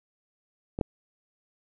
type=clicks; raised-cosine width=2 ms; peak=-18 / -10 dBFS; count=2; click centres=0.789 / 0.812 s; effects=none